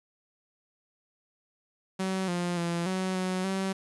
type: tone with pitch steps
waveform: sawtooth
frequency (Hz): 189.3 / 175.7 / 170.8 / 187.2 / 185.2 / 191.8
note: F#3 / F3 / F3 / F#3 / F#3 / G3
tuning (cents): +40 / +11 / -38 / +20 / +2 / -37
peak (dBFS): -24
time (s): 1.99-3.73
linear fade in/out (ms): 10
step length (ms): 290
effects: resampled to 24000 Hz + 9-bit